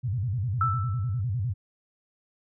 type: tone with vibrato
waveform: sine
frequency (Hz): 110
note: A2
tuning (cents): 0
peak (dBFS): -25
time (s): 0.03-1.54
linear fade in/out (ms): 20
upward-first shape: square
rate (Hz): 9.9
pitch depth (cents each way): 230
type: tone with exponential decay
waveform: sine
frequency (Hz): 1323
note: E6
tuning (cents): +6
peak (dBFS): -20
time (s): 0.61-1.21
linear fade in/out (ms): 2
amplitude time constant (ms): 130
effects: none